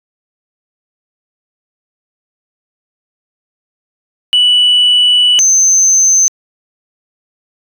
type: tone pair in turn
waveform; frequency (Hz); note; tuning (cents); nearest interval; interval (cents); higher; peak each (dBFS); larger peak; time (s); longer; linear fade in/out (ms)
sine; 2959 / 6209; F#7 / G8; -1 / -17; octave + minor second; 1284; second; -4; neither; 4.33-5.39 / 5.39-6.28; first; 0
effects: tanh soft clip ceiling -3 dBFS